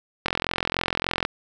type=click train; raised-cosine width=0.3 ms; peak=-6 dBFS; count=44; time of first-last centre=0.26-1.251 s; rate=43.4 Hz; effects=none